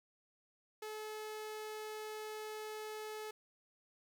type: tone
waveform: sawtooth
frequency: 430 Hz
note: A4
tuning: 40 cents flat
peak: -39 dBFS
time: 0.82-3.31 s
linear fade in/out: 5 ms
effects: 11-bit